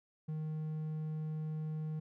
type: tone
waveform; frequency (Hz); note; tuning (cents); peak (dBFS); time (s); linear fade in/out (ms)
triangle; 155.56; D#3; 0; -34; 0.28-2; 10
effects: none